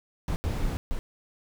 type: noise bursts at uneven times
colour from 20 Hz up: brown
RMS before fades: -28 dBFS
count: 3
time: 0.28-0.36 / 0.44-0.77 / 0.91-0.99 s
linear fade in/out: 0 ms
effects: none